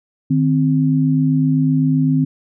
sine tone pair together, 153.77 / 261.6 Hz, D#3 / C4, -20 / 0 cents, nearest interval major sixth, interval 920 cents, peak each -15 dBFS, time 0.3-2.25 s, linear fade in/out 10 ms, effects none

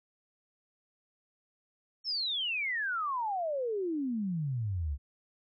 sine exponential sweep, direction down, 5500 to 65.8 Hz, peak -30 dBFS, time 2.04-4.98 s, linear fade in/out 50 ms, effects none

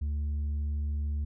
triangle tone with tanh clipping, 73.5 Hz, D2, 2 cents sharp, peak -29 dBFS, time 0.01-1.25 s, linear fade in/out 10 ms, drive 8 dB, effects none

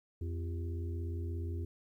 harmonic tone with a mistuned harmonic, 85.7 Hz, F2, 32 cents flat, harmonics 1 / 3 / 4 / 5, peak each -35 / -49 / -47 / -50 dBFS, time 0.21-1.65 s, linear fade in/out 5 ms, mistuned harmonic 5, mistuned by -120 cents, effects 12-bit

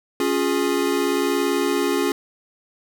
square chord, Db major, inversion none, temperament equal with one note detuned, 277.2 / 354.5 / 415.3 Hz, Db4 / F4 / Ab4, 0 / +26 / 0 cents, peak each -24 dBFS, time 0.2-2.12 s, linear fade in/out 2 ms, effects none

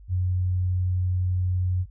sine tone, 91.2 Hz, F#2, 24 cents flat, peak -21 dBFS, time 0.08-1.86 s, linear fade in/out 50 ms, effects added 50 Hz sine -44 dBFS peak until 1.9 s

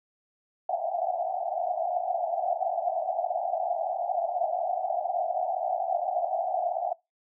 white band-pass noise, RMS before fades -29 dBFS, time 0.69-6.93 s, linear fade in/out 5 ms, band 650 to 760 Hz, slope 96 dB/octave, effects noise-tail reverb RT60 0.2 s tail -22 dB re dry

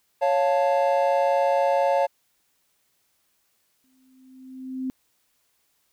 triangle chord, Db augmented, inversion none, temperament equal, 554.4 / 698.5 / 880 Hz, Db5 / F5 / A5, 0 / 0 / 0 cents, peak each -19 / -22 / -23 dBFS, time 0.21-2.07 s, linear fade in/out 20 ms
sine tone with exponential growth, 260 Hz, C4, 11 cents flat, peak -24 dBFS, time 3.84-4.9 s, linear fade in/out 0 ms, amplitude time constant 230 ms
effects white hiss -69 dBFS RMS until 5.92 s

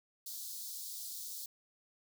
white high-pass noise, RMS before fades -44 dBFS, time 0.26-1.46 s, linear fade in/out 5 ms, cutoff 3800 Hz, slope 48 dB/octave, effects none

